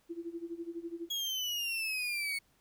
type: tone with tremolo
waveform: sine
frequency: 337.6 Hz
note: E4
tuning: 41 cents sharp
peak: -35 dBFS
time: 0.09-1.09 s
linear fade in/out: 20 ms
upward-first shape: sine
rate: 12 Hz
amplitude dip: 85%
type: exponential sweep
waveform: 35% pulse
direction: down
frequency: 3326 to 2206 Hz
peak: -31 dBFS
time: 1.1-2.39 s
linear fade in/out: 10 ms
effects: pink hiss -70 dBFS RMS until 2.6 s